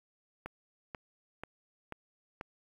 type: click train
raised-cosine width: 0.5 ms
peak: -25 dBFS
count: 5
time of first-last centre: 0.46-2.411 s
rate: 2.05 Hz
effects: 9-bit